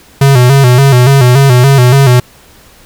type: tone with vibrato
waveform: square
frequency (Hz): 130.81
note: C3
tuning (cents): 0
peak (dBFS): -3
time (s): 0.21-2.2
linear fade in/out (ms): 5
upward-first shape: square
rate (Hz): 3.5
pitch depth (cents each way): 92
effects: pink hiss -40 dBFS RMS until 2.85 s